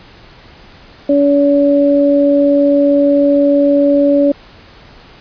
sine tone pair together, 284.5 / 569 Hz, C#4 / C#5, +45 / +45 cents, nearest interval octave, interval 1200 cents, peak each -10 dBFS, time 1.09-4.32 s, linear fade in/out 5 ms, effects pink hiss -40 dBFS RMS until 5.2 s + resampled to 11025 Hz

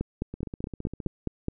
two click trains, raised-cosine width 3 ms, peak -15 / -23 dBFS, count 8 / 12, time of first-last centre 0.01-1.484 / 0.34-1.068 s, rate 4.75 / 15.1 Hz, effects none

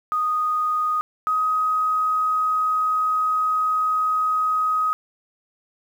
sine tone pair in turn, 1240 / 1259.5 Hz, D#6 / D#6, -6 / +21 cents, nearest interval unison, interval 27 cents, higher second, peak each -19 / -18 dBFS, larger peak second, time 0.12-1.01 / 1.27-4.93 s, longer second, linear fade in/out 0 ms, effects 8-bit

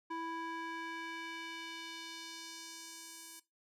square tone with band-pass filter sweep, 329.6 Hz, E4, in tune, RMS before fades -45 dBFS, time 0.1-3.4 s, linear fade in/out 10 ms, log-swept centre 980 to 9900 Hz, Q 1.2, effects noise-tail reverb RT60 0.2 s tail -17 dB re dry

